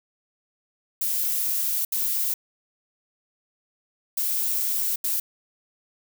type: noise bursts at uneven times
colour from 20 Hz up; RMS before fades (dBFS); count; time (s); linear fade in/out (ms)
violet; -25; 4; 1.01-1.85 / 1.92-2.34 / 4.17-4.96 / 5.04-5.2; 5
effects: none